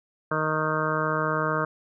harmonic tone, 155.56 Hz, D#3, in tune, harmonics 1 / 2 / 3 / 4 / 6 / 7 / 8 / 9 / 10, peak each -31 / -34 / -31 / -31 / -35 / -31 / -30 / -33 / -32 dBFS, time 0.31-1.65 s, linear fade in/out 5 ms, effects none

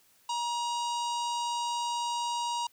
harmonic tone with a mistuned harmonic, 951 Hz, A#5, 34 cents sharp, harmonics 1 / 3 / 4 / 5 / 6 / 7 / 8 / 9, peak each -30 / -40 / -42 / -44 / -46 / -47 / -48 / -49 dBFS, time 0.29-2.67 s, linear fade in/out 5 ms, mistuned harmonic 8, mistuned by -43 cents, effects white hiss -64 dBFS RMS until 2.72 s

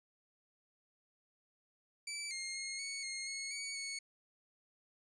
15% pulse tone with pitch steps, 2317 / 2129 / 2150 / 2219 / 2142 / 2179 / 2248 / 2211 Hz, D7 / C7 / C7 / C#7 / C7 / C#7 / C#7 / C#7, -24 / +30 / +47 / +1 / +40 / -30 / +24 / -5 cents, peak -33 dBFS, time 2.07-3.99 s, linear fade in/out 5 ms, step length 240 ms, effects resampled to 22050 Hz

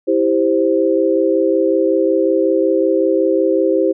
sine chord, C major, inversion first, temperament just, 327 / 392.4 / 523.3 Hz, E4 / G4 / C5, -14 / +2 / 0 cents, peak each -16 dBFS, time 0.07-3.93 s, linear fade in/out 20 ms, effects none

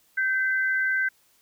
sine tone pair together, 1554.5 / 2028 Hz, G6 / B6, -15 / +45 cents, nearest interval perfect fourth, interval 460 cents, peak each -22 / -30 dBFS, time 0.17-1.09 s, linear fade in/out 10 ms, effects white hiss -63 dBFS RMS until 1.41 s

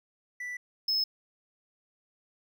triangle tone pair in turn, 1973 / 5190 Hz, B6 / E8, -2 / -28 cents, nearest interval octave + perfect fourth, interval 1674 cents, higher second, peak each -33 / -24 dBFS, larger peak second, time 0.4-0.57 / 0.88-1.04 s, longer first, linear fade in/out 5 ms, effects none

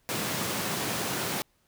pink high-pass noise, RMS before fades -31 dBFS, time 0.09-1.42 s, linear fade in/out 0 ms, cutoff 120 Hz, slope 24 dB/octave, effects pink hiss -69 dBFS RMS until 1.67 s

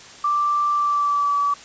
sine tone with pitch glide, 1174.7 to 1147.2 Hz, D6 to D6, 0 to -41 cents, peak -17 dBFS, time 0.24-1.54 s, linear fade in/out 5 ms, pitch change -41 cents, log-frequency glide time 0.72-1.36 s, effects white hiss -42 dBFS RMS until 1.64 s + resampled to 16000 Hz

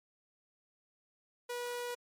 sawtooth tone, 485.6 Hz, B4, 29 cents flat, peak -33 dBFS, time 1.49-1.95 s, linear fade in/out 10 ms, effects MP3 64 kbps

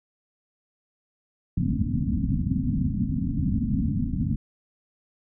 white low-pass noise, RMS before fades -25 dBFS, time 1.57-4.36 s, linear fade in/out 5 ms, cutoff 270 Hz, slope 96 dB/octave, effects none

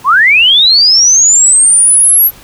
sine linear sweep, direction up, 945 to 11840 Hz, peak -3 dBFS, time 0.04-2.31 s, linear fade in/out 50 ms, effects pink hiss -37 dBFS RMS until 2.43 s

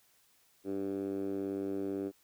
10% pulse tone with band-pass filter, 98 Hz, G2, in tune, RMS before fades -36 dBFS, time 0.64-2.12 s, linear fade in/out 50 ms, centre 340 Hz, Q 3.8, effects white hiss -68 dBFS RMS until 2.23 s

